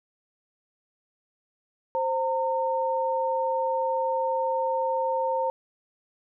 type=tone pair together; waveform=sine; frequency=525 / 913 Hz; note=C5 / A#5; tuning=+6 / -36 cents; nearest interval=minor seventh; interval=958 cents; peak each=-26 dBFS; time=1.95-5.5 s; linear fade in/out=0 ms; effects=none